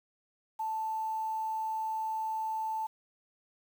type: tone with quantisation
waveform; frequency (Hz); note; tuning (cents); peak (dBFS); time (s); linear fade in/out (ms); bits
sine; 880; A5; 0; -31; 0.59-2.87; 10; 9
effects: none